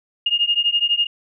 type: beating tone pair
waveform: sine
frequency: 2835 / 2847 Hz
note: F7 / F7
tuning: +25 / +33 cents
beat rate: 12 Hz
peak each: -19 dBFS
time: 0.26-1.07 s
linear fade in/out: 5 ms
effects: none